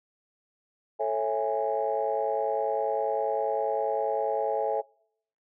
sine chord, A major seventh, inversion none, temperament just, 440 / 550 / 660 / 825 Hz, A4 / C#5 / E5 / G#5, 0 / -14 / +2 / -12 cents, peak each -30 dBFS, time 0.99-4.82 s, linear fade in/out 20 ms, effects noise-tail reverb RT60 0.7 s tail -26 dB re dry + tanh soft clip ceiling -15 dBFS

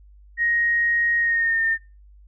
sine tone with pitch glide, 1875 to 1813.2 Hz, A#6 to A#6, +10 to -48 cents, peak -18 dBFS, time 0.37-1.78 s, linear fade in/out 50 ms, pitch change -58 cents, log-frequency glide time 1.18-1.65 s, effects noise-tail reverb RT60 0.3 s tail -24 dB re dry + added 50 Hz sine -46 dBFS peak until 2.27 s

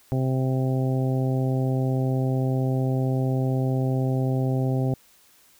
harmonic tone, 130.81 Hz, C3, in tune, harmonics 1 / 2 / 3 / 4 / 5 / 6, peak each -22 / -28 / -32 / -34 / -36 / -38 dBFS, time 0.12-4.94 s, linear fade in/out 0 ms, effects white hiss -57 dBFS RMS until 5.59 s

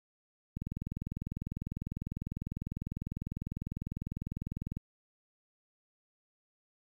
click train, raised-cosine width 5 ms, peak -25 dBFS, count 85, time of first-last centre 0.57-4.77 s, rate 20 Hz, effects 10-bit

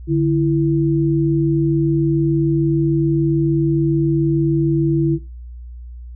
sine tone pair together, 146.83 / 331.3 Hz, D3 / E4, 0 / +9 cents, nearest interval octave + major second, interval 1409 cents, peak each -16 dBFS, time 0.07-5.19 s, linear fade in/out 50 ms, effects noise-tail reverb RT60 0.3 s tail -21 dB re dry + added 60 Hz sine -31 dBFS peak until 6.15 s

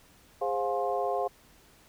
sine tone cluster, 409.6 / 526 / 708 / 843 / 1061 Hz, G#4 / C5 / F5 / G#5 / C6, -24 / +9 / +23 / +26 / +24 cents, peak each -33 / -32 / -30 / -39 / -38 dBFS, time 0.41-1.28 s, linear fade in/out 10 ms, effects pink hiss -59 dBFS RMS until 1.88 s

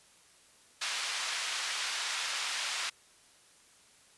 white band-pass noise, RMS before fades -35 dBFS, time 0.81-2.9 s, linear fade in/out 10 ms, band 1100 to 4700 Hz, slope 12 dB/octave, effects white hiss -61 dBFS RMS until 4.17 s + resampled to 24000 Hz

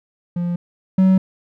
triangle tone pair in turn, 174.3 / 188.63 Hz, F3 / F#3, -3 / +34 cents, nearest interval minor second, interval 137 cents, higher second, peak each -17 / -8 dBFS, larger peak second, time 0.36-0.56 / 0.98-1.18 s, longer neither, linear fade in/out 5 ms, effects none

